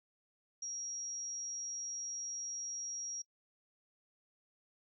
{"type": "tone", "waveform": "sine", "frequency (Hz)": 5660, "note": "F8", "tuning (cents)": 22, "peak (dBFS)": -39, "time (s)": [0.62, 3.22], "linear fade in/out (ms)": 5, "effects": ["noise-tail reverb RT60 0.1 s tail -26 dB re dry"]}